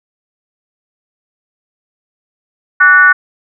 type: tone with frequency modulation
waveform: sine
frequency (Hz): 1480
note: F#6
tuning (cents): 0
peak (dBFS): -3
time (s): 2.8-3.13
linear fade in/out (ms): 10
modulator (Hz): 332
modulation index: 0.73
effects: none